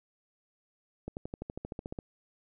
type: accelerating click train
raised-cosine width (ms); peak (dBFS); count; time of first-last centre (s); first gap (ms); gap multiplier
2; -24; 13; 1.08-1.988; 89; 0.97
effects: none